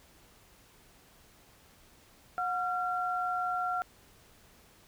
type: tone pair together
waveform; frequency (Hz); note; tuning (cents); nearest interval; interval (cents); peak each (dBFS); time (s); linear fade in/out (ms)
sine; 726.8 / 1372; F#5 / F6; -31 / -31; major seventh; 1100; -32 / -32; 2.38-3.82; 0
effects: pink hiss -60 dBFS RMS until 4.87 s